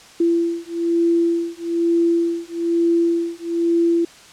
sine beating tone pair, 337.4 / 338.5 Hz, E4 / E4, +40 / +46 cents, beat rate 1.1 Hz, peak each -19 dBFS, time 0.2-4.05 s, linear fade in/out 5 ms, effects white hiss -44 dBFS RMS until 4.32 s + low-pass 7000 Hz 12 dB/octave

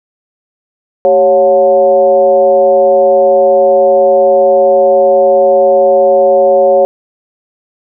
sine tone with frequency modulation, 554.4 Hz, C#5, in tune, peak -4 dBFS, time 1.05-6.85 s, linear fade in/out 0 ms, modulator 166 Hz, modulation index 0.8, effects none

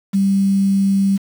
sine tone with quantisation, 196 Hz, G3, in tune, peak -12 dBFS, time 0.13-1.18 s, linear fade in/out 20 ms, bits 6, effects none

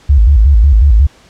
sine tone with vibrato, 61.74 Hz, B1, in tune, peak -3 dBFS, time 0.09-1.07 s, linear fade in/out 10 ms, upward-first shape square, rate 5.5 Hz, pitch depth 240 cents each way, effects pink hiss -44 dBFS RMS until 1.29 s + low-pass 7000 Hz 12 dB/octave

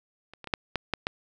clicks, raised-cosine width 0.3 ms, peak -29 / -26 / -22 / -8 / -11 / -10 / -11 dBFS, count 7, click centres 0.336 / 0.443 / 0.473 / 0.538 / 0.757 / 0.937 / 1.069 s, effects none

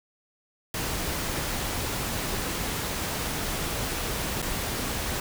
pink noise with dropouts, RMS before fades -30 dBFS, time 0.74-5.2 s, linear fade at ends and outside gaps 2 ms, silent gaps 4.419-4.425 s, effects none

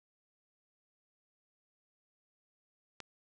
click, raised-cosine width 0.2 ms, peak -26 dBFS, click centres 3.003 s, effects resampled to 24000 Hz + 10-bit

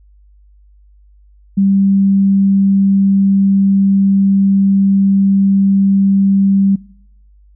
sine tone, 196 Hz, G3, in tune, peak -8 dBFS, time 1.57-6.76 s, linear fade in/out 10 ms, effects noise-tail reverb RT60 0.8 s tail -24 dB re dry + added 50 Hz sine -43 dBFS peak until 7.55 s

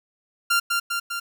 sawtooth tone with echo, 1389 Hz, F6, 10 cents flat, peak -14 dBFS, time 0.5-0.6 s, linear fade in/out 10 ms, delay 200 ms, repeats 3, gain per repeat -3 dB, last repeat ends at 1.2 s, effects 9-bit

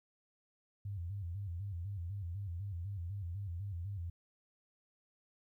sine tone with vibrato, 92.8 Hz, F#2, 6 cents sharp, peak -38 dBFS, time 0.85-4.1 s, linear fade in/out 5 ms, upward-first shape square, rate 4 Hz, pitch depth 140 cents each way, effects 13-bit

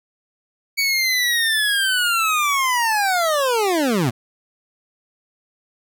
25% pulse linear sweep, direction down, 2258 to 107 Hz, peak -13 dBFS, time 0.77-4.11 s, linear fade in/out 20 ms, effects none

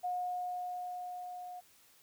sine tone with level ramp, 721 Hz, F#5, 45 cents flat, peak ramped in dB -32 to -43 dBFS, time 0.03-1.61 s, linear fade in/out 20 ms, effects white hiss -64 dBFS RMS until 2.02 s

